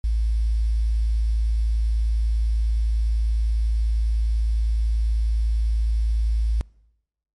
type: tone with quantisation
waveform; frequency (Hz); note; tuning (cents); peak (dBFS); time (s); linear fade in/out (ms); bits
sine; 55; A1; 0; -18; 0.04-6.61; 0; 8
effects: noise-tail reverb RT60 0.9 s tail -25 dB re dry + MP3 48 kbps